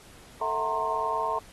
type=tone cluster; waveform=sine; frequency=444.5 / 652 / 742 / 921 / 1062 Hz; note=A4 / E5 / F#5 / A#5 / C6; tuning=+18 / -19 / +5 / -21 / +25 cents; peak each=-35 / -33 / -37 / -29 / -30 dBFS; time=0.41-1.39 s; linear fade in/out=5 ms; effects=pink hiss -52 dBFS RMS until 1.52 s + AAC 32 kbps